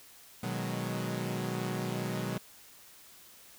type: chord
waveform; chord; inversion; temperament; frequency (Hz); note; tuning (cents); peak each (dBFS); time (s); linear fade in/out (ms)
sawtooth; G# minor seventh; first; equal; 123.47 / 155.56 / 185 / 207.7; B2 / D#3 / F#3 / G#3; 0 / 0 / 0 / 0; -33 / -36 / -33 / -36; 0.43-2.38; 5
effects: white hiss -55 dBFS RMS until 3.58 s